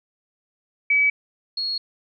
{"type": "tone pair in turn", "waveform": "sine", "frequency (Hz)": [2285, 4314], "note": ["D7", "C#8"], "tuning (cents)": [-48, -48], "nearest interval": "major seventh", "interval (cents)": 1100, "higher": "second", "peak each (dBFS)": [-15, -23], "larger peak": "first", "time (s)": [[0.9, 1.1], [1.57, 1.78]], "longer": "second", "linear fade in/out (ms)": 5, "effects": []}